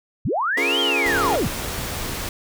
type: linear two-way sweep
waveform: sine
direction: up then down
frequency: 62.1 to 3248 to 62.1 Hz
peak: -19 dBFS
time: 0.25-1.48 s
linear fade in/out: 5 ms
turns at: 0.8 s
type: chord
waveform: sawtooth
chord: Bb minor seventh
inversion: first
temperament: equal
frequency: 277.2 / 349.2 / 415.3 / 466.2 Hz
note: Db4 / F4 / Ab4 / Bb4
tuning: 0 / 0 / 0 / 0 cents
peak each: -24 dBFS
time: 0.57-1.36 s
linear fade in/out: 5 ms
type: noise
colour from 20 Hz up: pink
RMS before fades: -28 dBFS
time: 1.06-2.29 s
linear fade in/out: 2 ms
effects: none